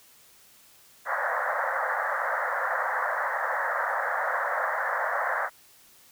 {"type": "band-pass noise", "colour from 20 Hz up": "white", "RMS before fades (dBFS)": -28, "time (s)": [1.05, 5.5], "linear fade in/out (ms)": 50, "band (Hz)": [510, 1900], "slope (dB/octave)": 96, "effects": ["white hiss -56 dBFS RMS until 6.11 s"]}